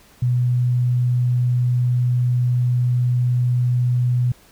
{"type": "tone", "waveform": "sine", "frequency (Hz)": 123.47, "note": "B2", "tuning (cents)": 0, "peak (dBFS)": -15, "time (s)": [0.22, 4.32], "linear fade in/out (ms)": 5, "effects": ["pink hiss -51 dBFS RMS until 4.51 s"]}